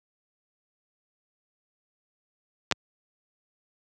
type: clicks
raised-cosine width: 0.2 ms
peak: -5 dBFS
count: 2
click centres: 2.713 / 2.723 s
effects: high-pass 100 Hz 12 dB/octave + resampled to 22050 Hz